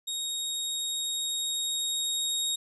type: tone with level ramp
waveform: 25% pulse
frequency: 3752 Hz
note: A#7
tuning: 11 cents sharp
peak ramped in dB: -27 to -23 dBFS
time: 0.07-2.56 s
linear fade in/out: 10 ms
effects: resampled to 32000 Hz